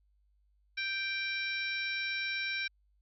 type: harmonic tone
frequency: 784 Hz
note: G5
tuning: in tune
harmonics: 2 / 3 / 4 / 5 / 6 / 7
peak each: -38 / -35 / -49 / -40 / -52 / -44 dBFS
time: 0.77-2.68 s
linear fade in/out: 10 ms
effects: added 50 Hz sine -67 dBFS peak until 3.01 s